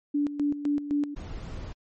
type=tone with tremolo; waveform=sine; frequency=290 Hz; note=D4; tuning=22 cents flat; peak=-22 dBFS; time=0.14-1.15 s; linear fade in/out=10 ms; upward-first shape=square; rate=3.9 Hz; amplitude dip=70%
type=noise; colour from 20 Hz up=brown; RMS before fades=-37 dBFS; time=1.16-1.73 s; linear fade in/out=10 ms
effects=MP3 32 kbps